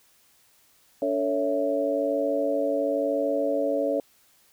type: tone cluster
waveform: sine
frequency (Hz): 287.6 / 445.1 / 558 / 659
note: D4 / A4 / C#5 / E5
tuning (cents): -36 / +20 / +11 / -1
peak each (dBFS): -29 / -30 / -25 / -30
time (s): 1.02-4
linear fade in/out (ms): 2
effects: white hiss -61 dBFS RMS until 4.52 s